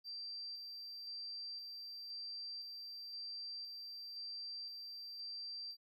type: tone with tremolo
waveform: triangle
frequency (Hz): 4699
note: D8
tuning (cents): 0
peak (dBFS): -40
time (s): 0.04-5.77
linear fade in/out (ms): 50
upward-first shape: square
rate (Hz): 0.97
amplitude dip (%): 40
effects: tanh soft clip ceiling -42 dBFS